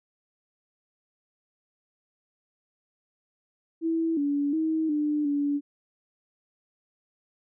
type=tone with pitch steps; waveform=sine; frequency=327.4 / 286.1 / 318.1 / 298.1 / 287.1 Hz; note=E4 / D4 / D#4 / D4 / D4; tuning=-12 / -45 / +38 / +26 / -39 cents; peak=-23 dBFS; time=3.81-5.61 s; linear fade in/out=50 ms; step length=360 ms; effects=none